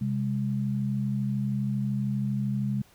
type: tone pair together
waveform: sine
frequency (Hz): 130.81 / 203.6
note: C3 / G#3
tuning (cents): 0 / -34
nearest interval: minor sixth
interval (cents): 766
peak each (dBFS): -28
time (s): 0.01-2.82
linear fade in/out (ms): 5
effects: pink hiss -59 dBFS RMS until 2.94 s